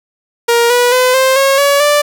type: tone with pitch steps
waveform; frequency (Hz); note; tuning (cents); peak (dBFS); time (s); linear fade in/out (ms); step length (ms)
sawtooth; 470.2 / 487.9 / 506.3 / 525.3 / 545.1 / 565.7 / 587; A#4 / B4 / B4 / C5 / C#5 / C#5 / D5; +15 / -21 / +43 / +7 / -29 / +35 / -1; -4; 0.48-2.02; 10; 220
effects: none